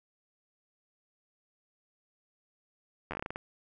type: slowing click train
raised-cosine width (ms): 0.5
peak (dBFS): -21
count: 10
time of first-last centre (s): 3.11-3.359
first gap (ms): 11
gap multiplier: 1.22
effects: none